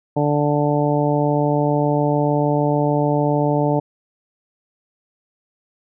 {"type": "harmonic tone", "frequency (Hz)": 146.83, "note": "D3", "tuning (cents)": 0, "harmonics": [1, 2, 3, 4, 5, 6], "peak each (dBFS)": [-20, -21, -23, -22, -26, -25], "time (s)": [0.16, 3.8], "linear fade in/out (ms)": 10, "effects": []}